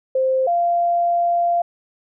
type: tone pair in turn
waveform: sine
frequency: 523.3 / 691.9 Hz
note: C5 / F5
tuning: 0 / -16 cents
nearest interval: perfect fourth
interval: 484 cents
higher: second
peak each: -15 dBFS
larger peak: neither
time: 0.15-0.47 / 0.47-1.62 s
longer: second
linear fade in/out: 5 ms
effects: none